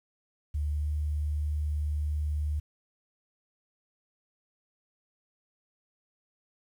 sine tone with pitch glide, 74 to 74.86 Hz, D2 to D2, +14 to +34 cents, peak -27 dBFS, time 0.54-2.6 s, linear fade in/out 10 ms, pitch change +20 cents, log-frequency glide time 0.69-0.91 s, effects 10-bit

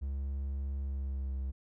triangle tone with pitch glide, 68.7 to 66.36 Hz, C#2 to C2, -15 to +25 cents, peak -31 dBFS, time 0.01-1.52 s, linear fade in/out 20 ms, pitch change -60 cents, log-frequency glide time 0.82-1.39 s, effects none

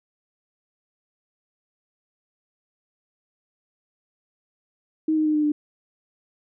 sine tone with pitch steps, 314.1 / 310 / 305.9 / 301.8 / 297.8 Hz, D#4 / D#4 / D#4 / D4 / D4, +16 / -6 / -29 / +47 / +24 cents, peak -18 dBFS, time 5.08-5.52 s, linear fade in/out 5 ms, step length 88 ms, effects none

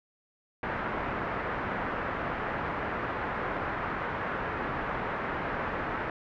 white low-pass noise, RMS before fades -33 dBFS, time 0.63-6.1 s, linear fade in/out 2 ms, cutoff 1700 Hz, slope 24 dB/octave, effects none

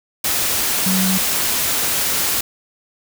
sine tone in noise, 188 Hz, F#3, 28 cents sharp, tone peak -17 dBFS, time 0.86-1.18 s, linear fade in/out 5 ms, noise white, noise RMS -19 dBFS, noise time 0.24-2.41 s, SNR -1 dB, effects none

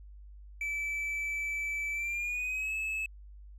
triangle tone with pitch glide, 2313 to 2596 Hz, D7 to E7, -27 to -27 cents, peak -30 dBFS, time 0.61-3.06 s, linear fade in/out 2 ms, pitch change +200 cents, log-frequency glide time 1.92-2.74 s, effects added 50 Hz sine -47 dBFS peak until 3.58 s

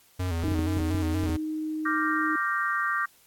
square tone with vibrato, 87.31 Hz, F2, in tune, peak -27 dBFS, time 0.19-1.37 s, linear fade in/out 10 ms, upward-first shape square, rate 4.2 Hz, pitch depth 79 cents each way
clicks, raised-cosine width 3 ms, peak -20 dBFS, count 9, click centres 0.439 / 0.482 / 0.52 / 0.592 / 0.771 / 0.802 / 0.947 / 1.237 / 1.294 s
sine tone, 311.1 Hz, D#4, in tune, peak -28 dBFS, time 0.44-2.36 s, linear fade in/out 5 ms
sine chord, G minor seventh, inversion second, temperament equal, 1174.7 / 1396.9 / 1568 / 1864.7 Hz, D6 / F6 / G6 / Bb6, 0 / 0 / 0 / 0 cents, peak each -28 / -32 / -30 / -31 dBFS, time 1.85-3.06 s, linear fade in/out 10 ms
effects white hiss -59 dBFS RMS until 3.26 s + AAC 64 kbps

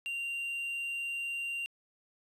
triangle tone, 2772 Hz, F7, 14 cents flat, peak -32 dBFS, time 0.06-1.66 s, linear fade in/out 0 ms, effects resampled to 32000 Hz + 12-bit

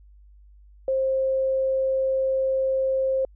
sine tone, 530 Hz, C5, 22 cents sharp, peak -20 dBFS, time 0.88-3.25 s, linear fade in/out 2 ms, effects added 50 Hz sine -48 dBFS peak until 3.35 s

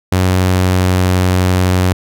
sawtooth tone with pitch glide, 92.5 to 91.75 Hz, F#2 to F#2, 0 to -14 cents, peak -6 dBFS, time 0.12-1.93 s, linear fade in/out 5 ms, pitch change -14 cents, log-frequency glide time 0.23-1.14 s, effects none

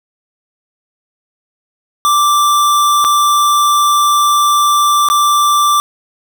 square tone with dropouts, 1174.7 Hz, D6, in tune, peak -9 dBFS, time 2.05-5.8 s, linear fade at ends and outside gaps 0 ms, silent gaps 3.043-3.048 / 5.087-5.1 s, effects none

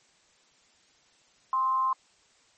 sine tone with amplitude modulation, 1046.5 Hz, C6, in tune, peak -21 dBFS, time 1.53-1.93 s, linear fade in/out 2 ms, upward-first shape sine, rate 238 Hz, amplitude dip 40%, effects white hiss -63 dBFS RMS until 2.57 s + MP3 32 kbps

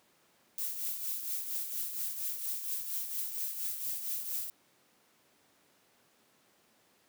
violet noise with tremolo, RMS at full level -34 dBFS, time 0.58-4.5 s, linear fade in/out 2 ms, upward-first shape triangle, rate 4.3 Hz, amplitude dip 60%, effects pink hiss -67 dBFS RMS until 7.08 s + high-pass 200 Hz 12 dB/octave

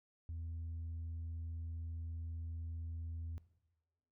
sine tone, 82.41 Hz, E2, in tune, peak -39 dBFS, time 0.29-3.38 s, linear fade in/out 0 ms, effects noise-tail reverb RT60 1.0 s tail -19 dB re dry + tanh soft clip ceiling -39 dBFS

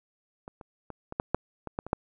clicks, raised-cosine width 1 ms, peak -27 / -30 / -25 / -23 / -12 / -9 / -22 / -16 / -25 / -10 dBFS, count 10, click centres 0.479 / 0.612 / 0.903 / 1.124 / 1.199 / 1.346 / 1.673 / 1.789 / 1.866 / 1.931 s, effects none

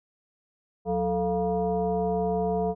sine tone with frequency modulation, 440 Hz, A4, in tune, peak -23 dBFS, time 0.85-2.75 s, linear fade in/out 50 ms, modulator 258 Hz, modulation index 1.2, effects none

